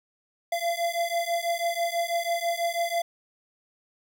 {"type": "beating tone pair", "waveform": "square", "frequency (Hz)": [680, 686.1], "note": ["F5", "F5"], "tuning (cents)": [-46, -31], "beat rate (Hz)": 6.1, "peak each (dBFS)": -29, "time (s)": [0.52, 3.02], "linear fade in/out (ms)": 5, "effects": []}